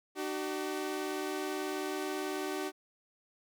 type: tone pair together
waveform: sawtooth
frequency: 301.6 / 380 Hz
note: D4 / F#4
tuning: +46 / +46 cents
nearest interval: major third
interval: 400 cents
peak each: -34 / -32 dBFS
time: 0.15-2.72 s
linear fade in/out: 50 ms
effects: none